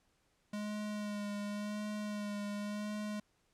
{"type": "tone with vibrato", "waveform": "square", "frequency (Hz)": 207.7, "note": "G#3", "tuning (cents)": 0, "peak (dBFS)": -38, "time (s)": [0.53, 3.2], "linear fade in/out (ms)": 5, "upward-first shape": "sine", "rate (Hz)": 0.91, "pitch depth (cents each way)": 23, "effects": ["pink hiss -75 dBFS RMS until 3.53 s", "low-pass 10000 Hz 12 dB/octave"]}